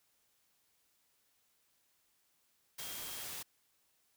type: tone in noise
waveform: sine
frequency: 3237 Hz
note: G#7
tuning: 45 cents flat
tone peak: -52 dBFS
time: 2.79-3.24 s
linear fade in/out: 10 ms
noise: white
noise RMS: -44 dBFS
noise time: 2.78-3.43 s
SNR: -11 dB
effects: white hiss -75 dBFS RMS until 4.16 s